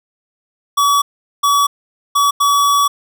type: tone bursts at uneven times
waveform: square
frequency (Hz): 1138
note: C#6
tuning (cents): +45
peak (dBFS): -11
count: 4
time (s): 0.77-1.02 / 1.43-1.67 / 2.15-2.31 / 2.4-2.88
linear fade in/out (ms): 10
effects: none